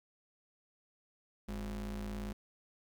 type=ring-modulated tone; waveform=square; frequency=77.9 Hz; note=D#2; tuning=3 cents sharp; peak=-36 dBFS; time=1.48-2.33 s; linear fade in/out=10 ms; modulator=127 Hz; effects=12-bit